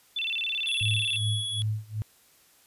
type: tone with vibrato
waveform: sine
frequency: 3064 Hz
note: G7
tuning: 40 cents flat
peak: -27 dBFS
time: 0.16-1.18 s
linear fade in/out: 5 ms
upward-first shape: square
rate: 18 Hz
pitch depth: 230 cents each way
type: tone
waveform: square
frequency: 3371 Hz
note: G#7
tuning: 25 cents sharp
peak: -30 dBFS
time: 0.67-1.62 s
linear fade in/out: 0 ms
type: tone with tremolo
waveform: sine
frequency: 107.5 Hz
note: A2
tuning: 40 cents flat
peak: -24 dBFS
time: 0.81-2.02 s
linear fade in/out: 0 ms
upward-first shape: sine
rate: 2.6 Hz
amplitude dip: 95%
effects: white hiss -60 dBFS RMS until 2.66 s + resampled to 32000 Hz